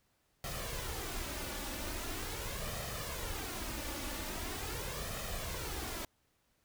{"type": "noise with flanger", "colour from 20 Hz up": "pink", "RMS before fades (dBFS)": -40, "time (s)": [0.44, 6.05], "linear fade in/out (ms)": 2, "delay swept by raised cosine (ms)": [1.6, 3.5], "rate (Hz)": 0.42, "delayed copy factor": 0.55, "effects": ["pink hiss -75 dBFS RMS until 6.64 s"]}